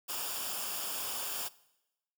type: noise with comb filter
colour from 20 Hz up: white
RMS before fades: -37 dBFS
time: 0.08-1.49 s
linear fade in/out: 20 ms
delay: 0.49 ms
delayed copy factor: -0.65
effects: noise-tail reverb RT60 0.9 s tail -20 dB re dry